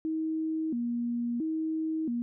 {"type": "tone with vibrato", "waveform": "sine", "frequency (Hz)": 274.9, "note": "C#4", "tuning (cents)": -14, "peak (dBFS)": -28, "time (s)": [0.05, 2.22], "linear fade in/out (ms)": 0, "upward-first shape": "square", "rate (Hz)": 0.74, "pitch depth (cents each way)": 250, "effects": []}